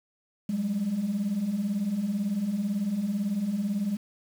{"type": "beating tone pair", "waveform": "sine", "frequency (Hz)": [187.7, 205.7], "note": ["F#3", "G#3"], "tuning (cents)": [25, -16], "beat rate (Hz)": 18, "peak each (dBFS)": [-31, -25], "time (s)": [0.49, 3.97], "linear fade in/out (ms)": 5, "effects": ["tanh soft clip ceiling -22 dBFS", "8-bit"]}